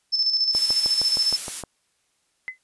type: tone with tremolo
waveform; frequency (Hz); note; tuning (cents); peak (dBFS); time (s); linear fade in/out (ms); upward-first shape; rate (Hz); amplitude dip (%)
sine; 5274; E8; 0; -17; 0.12-1.37; 20; square; 14; 50
type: noise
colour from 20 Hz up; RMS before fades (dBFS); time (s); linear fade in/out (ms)
blue; -29; 0.52-1.64; 50
type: click train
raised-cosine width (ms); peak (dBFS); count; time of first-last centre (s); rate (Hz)
1; -19; 8; 0.55-1.637; 6.44
type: tone with exponential decay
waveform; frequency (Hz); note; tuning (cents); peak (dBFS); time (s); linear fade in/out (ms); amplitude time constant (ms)
sine; 2036; C7; -48; -24; 2.48-2.58; 0; 21
effects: white hiss -69 dBFS RMS until 2.63 s + resampled to 24000 Hz